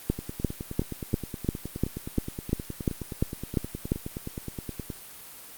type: two click trains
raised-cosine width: 3 ms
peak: -10 / -20 dBFS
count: 12 / 46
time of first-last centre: 0.1-3.919 / 0.19-4.902 s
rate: 2.88 / 9.55 Hz
effects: white hiss -45 dBFS RMS until 5.57 s + Opus 32 kbps